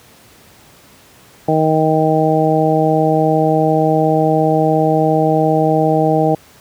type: harmonic tone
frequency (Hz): 157.2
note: D#3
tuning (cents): +18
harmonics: 1 / 2 / 3 / 4 / 5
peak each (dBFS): -17 / -17 / -17 / -17 / -17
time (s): 1.48-6.35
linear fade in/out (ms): 5
effects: pink hiss -45 dBFS RMS until 6.6 s + high-pass 80 Hz 12 dB/octave

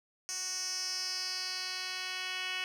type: tone with band-pass filter sweep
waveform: 10% pulse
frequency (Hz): 370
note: F#4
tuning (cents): 0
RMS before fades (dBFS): -37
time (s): 0.29-2.64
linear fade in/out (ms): 0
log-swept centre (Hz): 6500 to 3100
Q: 4
effects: 10-bit

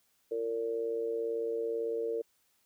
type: tone with amplitude modulation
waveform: sine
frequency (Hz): 458.9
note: A#4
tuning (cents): -27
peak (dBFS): -27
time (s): 0.31-2.22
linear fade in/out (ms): 10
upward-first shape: sine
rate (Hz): 118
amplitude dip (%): 75
effects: white hiss -72 dBFS RMS until 2.65 s

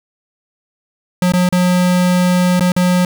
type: tone with dropouts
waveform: square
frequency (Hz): 180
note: F#3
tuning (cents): -47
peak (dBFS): -11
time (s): 1.22-3.05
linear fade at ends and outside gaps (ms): 2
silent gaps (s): 1.321-1.336 / 1.49-1.525 / 2.596-2.607 / 2.72-2.764
effects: none

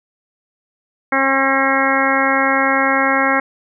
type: harmonic tone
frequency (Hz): 270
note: C#4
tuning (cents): -45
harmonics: 1 / 2 / 3 / 4 / 5 / 6 / 7 / 8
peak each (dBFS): -21 / -21 / -21 / -21 / -21 / -21 / -21 / -21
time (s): 1.12-3.4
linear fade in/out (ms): 5
effects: none

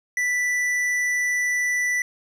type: tone with tanh clipping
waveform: sine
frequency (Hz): 1975.5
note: B6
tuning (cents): 0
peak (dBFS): -22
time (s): 0.17-2.02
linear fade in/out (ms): 2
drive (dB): 11
effects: none

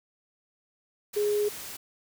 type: tone in noise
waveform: sine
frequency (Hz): 415.3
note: G#4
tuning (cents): 0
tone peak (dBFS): -23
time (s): 1.16-1.49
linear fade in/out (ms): 10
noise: white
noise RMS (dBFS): -40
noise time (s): 1.13-1.77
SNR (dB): +14
effects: none

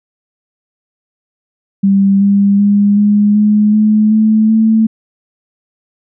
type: tone with pitch steps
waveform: sine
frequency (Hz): 196.6 / 199.92 / 203.3 / 206.7 / 210.2 / 213.8 / 217.4 / 221.1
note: G3 / G3 / G#3 / G#3 / G#3 / A3 / A3 / A3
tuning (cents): +5 / +34 / -37 / -8 / +21 / -49 / -21 / +9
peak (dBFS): -6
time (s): 1.83-4.87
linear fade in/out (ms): 10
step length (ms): 380
effects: none

